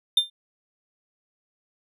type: tone with exponential decay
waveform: triangle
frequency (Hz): 3600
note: A7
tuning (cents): +39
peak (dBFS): -11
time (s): 0.17-0.3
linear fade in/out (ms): 5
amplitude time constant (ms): 28
effects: none